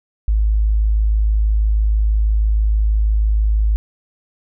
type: tone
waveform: sine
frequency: 53.1 Hz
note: G#1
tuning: 39 cents sharp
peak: -12 dBFS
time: 0.28-3.76 s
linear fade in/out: 0 ms
effects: none